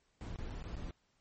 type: noise with dropouts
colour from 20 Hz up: brown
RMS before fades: -42 dBFS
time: 0.21-0.91 s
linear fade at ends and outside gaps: 0 ms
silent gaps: 0.359-0.387 / 0.501-0.507 / 0.624-0.64 / 0.754-0.767 s
effects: pink hiss -75 dBFS RMS until 1.2 s + MP3 32 kbps